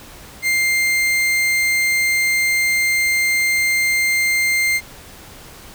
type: tone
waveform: 40% pulse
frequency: 2100 Hz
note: C7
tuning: 6 cents sharp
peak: -14 dBFS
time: 0.42-4.81 s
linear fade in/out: 50 ms
effects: pink hiss -40 dBFS RMS until 5.74 s